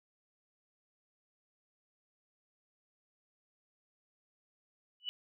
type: tone with exponential growth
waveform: sine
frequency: 2960 Hz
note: F#7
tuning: in tune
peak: -30 dBFS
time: 5-5.09 s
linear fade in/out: 0 ms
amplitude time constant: 18 ms
effects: none